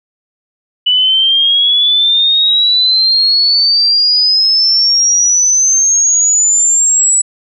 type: exponential sweep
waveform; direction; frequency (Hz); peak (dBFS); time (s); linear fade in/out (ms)
sine; up; 2960 to 7902; -7; 0.86-7.22; 10
effects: none